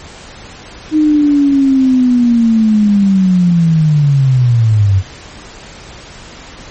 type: linear sweep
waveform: sine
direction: down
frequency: 311.1 to 92.5 Hz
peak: -6 dBFS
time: 0.91-5.03 s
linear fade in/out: 50 ms
effects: pink hiss -33 dBFS RMS until 6.7 s + MP3 32 kbps